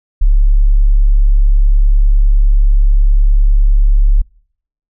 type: tone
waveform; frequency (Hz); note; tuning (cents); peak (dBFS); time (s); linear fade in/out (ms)
sine; 35.18; C#1; +26; -5; 0.21-4.22; 10
effects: noise-tail reverb RT60 0.7 s tail -26 dB re dry